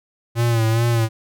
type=tone with vibrato; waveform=square; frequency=115 Hz; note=A#2; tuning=23 cents flat; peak=-16 dBFS; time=0.35-1.09 s; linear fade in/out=50 ms; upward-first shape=sine; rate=2.4 Hz; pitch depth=55 cents each way; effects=none